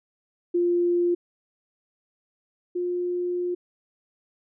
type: tone pair in turn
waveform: sine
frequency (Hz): 349.2 / 355.1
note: F4 / F4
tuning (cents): 0 / +29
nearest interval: unison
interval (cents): 29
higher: second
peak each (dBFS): -19 / -24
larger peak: first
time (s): 0.54-1.15 / 2.75-3.55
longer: second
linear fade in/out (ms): 10
effects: none